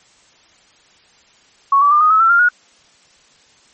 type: tone with pitch steps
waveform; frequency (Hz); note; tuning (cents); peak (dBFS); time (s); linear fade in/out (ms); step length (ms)
sine; 1108.7 / 1151.8 / 1196.5 / 1243 / 1291.3 / 1341.5 / 1393.7 / 1447.8; C#6 / D6 / D6 / D#6 / E6 / E6 / F6 / F#6; 0 / -34 / +32 / -2 / -36 / +30 / -4 / -38; -8; 1.72-2.488; 5; 96
effects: white hiss -51 dBFS RMS until 3.73 s + MP3 32 kbps